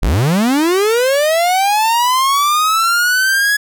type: linear sweep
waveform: 45% pulse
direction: up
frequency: 32.7 to 1690 Hz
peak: -11 dBFS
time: 0.02-3.57 s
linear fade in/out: 10 ms
effects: none